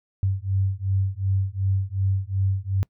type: beating tone pair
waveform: sine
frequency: 95.3 / 98 Hz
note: G2 / G2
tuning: -48 / 0 cents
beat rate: 2.7 Hz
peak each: -24 dBFS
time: 0.23-2.83 s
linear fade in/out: 0 ms
effects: noise-tail reverb RT60 0.1 s tail -24 dB re dry